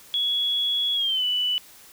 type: tone with pitch glide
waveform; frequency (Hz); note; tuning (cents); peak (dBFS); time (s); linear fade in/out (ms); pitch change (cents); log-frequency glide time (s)
sine; 3360 to 2976; G#7 to F#7; +19 to +9; -21; 0.14-1.58; 0; -210; 0.94-1.24
effects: white hiss -49 dBFS RMS until 1.92 s